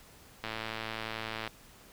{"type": "click train", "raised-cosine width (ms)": 0.3, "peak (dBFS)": -20, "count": 116, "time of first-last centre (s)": [0.44, 1.476], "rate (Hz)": 111, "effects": ["pink hiss -56 dBFS RMS until 1.92 s"]}